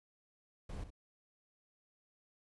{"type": "noise with echo", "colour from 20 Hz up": "brown", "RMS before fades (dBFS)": -43, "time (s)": [0.69, 0.84], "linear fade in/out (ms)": 5, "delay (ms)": 64, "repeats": 1, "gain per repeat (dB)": -11, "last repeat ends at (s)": 0.904, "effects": ["resampled to 24000 Hz"]}